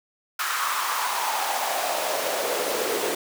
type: noise with high-pass filter sweep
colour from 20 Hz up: pink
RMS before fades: -26 dBFS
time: 0.39-3.15 s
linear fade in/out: 5 ms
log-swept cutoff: 1300 to 390 Hz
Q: 3.8
effects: none